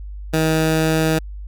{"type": "tone", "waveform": "15% pulse", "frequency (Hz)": 158.9, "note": "D#3", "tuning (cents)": 37, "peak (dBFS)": -9, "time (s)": [0.33, 1.19], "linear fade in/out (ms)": 10, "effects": ["added 50 Hz sine -29 dBFS peak until 1.47 s"]}